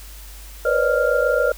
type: tone cluster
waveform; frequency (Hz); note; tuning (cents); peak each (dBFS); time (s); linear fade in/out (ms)
sine; 483.4 / 511 / 563 / 608 / 1395; B4 / C5 / C#5 / D#5 / F6; -37 / -41 / +27 / -40 / -2; -22; 0.65-1.52; 5
effects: added 50 Hz sine -37 dBFS peak until 1.57 s + white hiss -43 dBFS RMS until 1.57 s